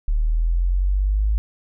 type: linear sweep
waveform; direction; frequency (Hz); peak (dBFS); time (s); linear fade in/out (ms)
sine; up; 36.71 to 53.6; -16; 0.08-1.38; 0
effects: none